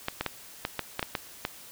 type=clicks; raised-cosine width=0.3 ms; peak=-12 dBFS; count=9; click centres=0.084 / 0.21 / 0.263 / 0.651 / 0.793 / 0.994 / 1.028 / 1.152 / 1.451 s; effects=white hiss -48 dBFS RMS until 1.71 s